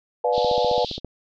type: chord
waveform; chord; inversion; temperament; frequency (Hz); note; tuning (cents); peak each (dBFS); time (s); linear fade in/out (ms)
sine; B diminished seventh; none; just; 493.9 / 592.7 / 711.2 / 853.4; B4 / D5 / F5 / Ab5; 0 / +16 / +31 / +47; -21 / -25 / -25 / -25; 0.24-0.85; 5
type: band-pass noise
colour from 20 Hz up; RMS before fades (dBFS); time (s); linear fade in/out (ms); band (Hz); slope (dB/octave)
white; -33; 0.32-1; 50; 3300 to 4400; 48
type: click train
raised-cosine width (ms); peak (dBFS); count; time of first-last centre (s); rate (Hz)
2; -19; 11; 0.38-1.047; 15
effects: none